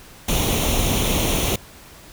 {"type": "noise with comb filter", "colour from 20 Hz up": "pink", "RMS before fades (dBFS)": -20, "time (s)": [0.28, 1.56], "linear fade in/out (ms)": 5, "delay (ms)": 0.31, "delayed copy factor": 0.65, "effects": ["pink hiss -44 dBFS RMS until 2.12 s"]}